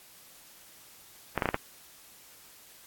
clicks, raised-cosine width 0.5 ms, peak -11 dBFS, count 5, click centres 1.377 / 1.422 / 1.457 / 1.489 / 1.544 s, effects white hiss -54 dBFS RMS until 2.86 s + AAC 64 kbps

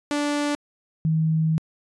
sawtooth / sine tone pair in turn, 291.8 / 159.2 Hz, D4 / D#3, -11 / +40 cents, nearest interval minor seventh, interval 1049 cents, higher first, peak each -18 dBFS, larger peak neither, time 0.11-0.55 / 1.05-1.58 s, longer second, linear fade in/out 0 ms, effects resampled to 22050 Hz

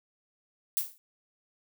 violet noise with exponential decay, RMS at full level -25 dBFS, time 0.77-0.98 s, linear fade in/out 0 ms, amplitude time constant 45 ms, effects none

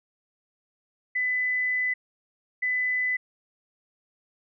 sine tone bursts at uneven times, 2003 Hz, B6, 24 cents sharp, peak -23 dBFS, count 2, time 1.15-1.94 / 2.62-3.17 s, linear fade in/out 10 ms, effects none

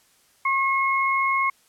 sine tone pair together, 1083 / 2166 Hz, C#6 / C#7, -41 / -41 cents, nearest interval octave, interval 1200 cents, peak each -21 / -23 dBFS, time 0.45-1.5 s, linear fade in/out 5 ms, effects white hiss -60 dBFS RMS until 1.68 s + low-pass 12000 Hz 12 dB/octave

